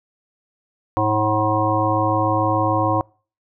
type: harmonic tone with a mistuned harmonic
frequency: 106.9 Hz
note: A2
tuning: 49 cents flat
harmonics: 1 / 3 / 5 / 7 / 9 / 10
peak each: -23 / -23 / -23 / -23 / -23 / -23 dBFS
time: 0.97-3.01 s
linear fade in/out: 0 ms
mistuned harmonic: 5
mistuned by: +17 cents
effects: noise-tail reverb RT60 0.4 s tail -26 dB re dry